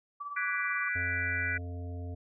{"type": "tone with tremolo", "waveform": "sine", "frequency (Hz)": 1155, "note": "D6", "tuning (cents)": -29, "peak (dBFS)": -34, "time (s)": [0.2, 0.89], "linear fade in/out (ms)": 10, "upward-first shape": "triangle", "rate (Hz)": 18, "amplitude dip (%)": 65}
{"type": "chord", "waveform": "sine", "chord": "G# half-diminished seventh", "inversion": "third", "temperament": "equal", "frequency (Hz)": [1480, 1661.2, 1975.5, 2349], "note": ["F#6", "G#6", "B6", "D7"], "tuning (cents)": [0, 0, 0, 0], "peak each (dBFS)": [-33, -39, -34, -37], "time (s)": [0.36, 1.58], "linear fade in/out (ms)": 10}
{"type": "harmonic tone", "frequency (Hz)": 88, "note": "F2", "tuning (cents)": 14, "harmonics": [1, 3, 5, 7, 8], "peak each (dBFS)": [-36, -46, -50, -53, -54], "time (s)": [0.95, 2.15], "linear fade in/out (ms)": 10}
{"effects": []}